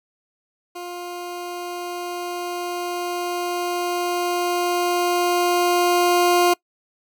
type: tone with level ramp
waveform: 20% pulse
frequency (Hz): 352.7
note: F4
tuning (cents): +17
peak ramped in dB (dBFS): -26 to -9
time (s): 0.75-6.54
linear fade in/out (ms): 10
effects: noise-tail reverb RT60 0.1 s tail -24 dB re dry